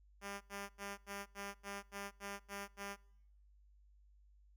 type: tone bursts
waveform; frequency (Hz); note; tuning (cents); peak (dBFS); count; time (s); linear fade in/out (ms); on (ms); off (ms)
5% pulse; 200; G3; +35; -32; 10; 0.21-2.966; 50; 200; 84
effects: noise-tail reverb RT60 0.9 s tail -26 dB re dry + added 50 Hz sine -63 dBFS peak until 4.56 s